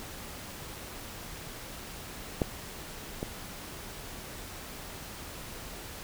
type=clicks; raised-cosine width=2 ms; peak=-12 / -19 dBFS; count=2; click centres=2.418 / 3.229 s; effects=pink hiss -43 dBFS RMS until 6.03 s